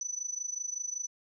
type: tone with amplitude modulation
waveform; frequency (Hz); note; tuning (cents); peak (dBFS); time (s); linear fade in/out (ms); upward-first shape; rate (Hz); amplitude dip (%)
sine; 5980; F#8; +17; -30; 0.01-1.07; 2; sine; 25.3; 85
effects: none